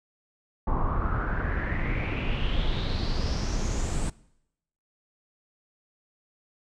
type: noise with low-pass filter sweep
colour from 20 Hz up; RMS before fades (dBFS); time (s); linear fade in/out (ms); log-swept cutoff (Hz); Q
brown; -27; 0.67-4.1; 5; 1000 to 8500; 5.9
effects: noise-tail reverb RT60 0.8 s tail -22 dB re dry